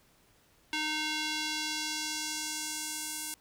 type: tone with band-pass filter sweep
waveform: square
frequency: 307.6 Hz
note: D#4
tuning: 20 cents flat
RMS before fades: -35 dBFS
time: 0.73-3.34 s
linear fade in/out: 0 ms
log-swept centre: 3000 to 9800 Hz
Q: 1.2
effects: pink hiss -65 dBFS RMS until 3.4 s